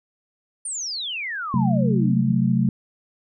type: exponential sweep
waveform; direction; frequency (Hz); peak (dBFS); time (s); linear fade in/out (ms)
sine; down; 9320 to 150; -26; 0.65-2.34; 5
type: chord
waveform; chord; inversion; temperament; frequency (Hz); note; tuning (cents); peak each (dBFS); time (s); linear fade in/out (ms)
sine; F# diminished; second; equal with one note detuned; 132.79 / 185 / 220; C3 / F#3 / A3; +26 / 0 / 0; -21; 1.54-2.69; 2
effects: none